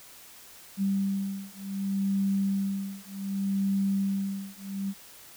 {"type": "beating tone pair", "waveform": "sine", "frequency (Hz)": [195.8, 196.46], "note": ["G3", "G3"], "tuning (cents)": [-2, 4], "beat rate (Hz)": 0.66, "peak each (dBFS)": -29, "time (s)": [0.77, 4.94], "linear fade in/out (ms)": 50, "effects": ["white hiss -50 dBFS RMS until 5.36 s"]}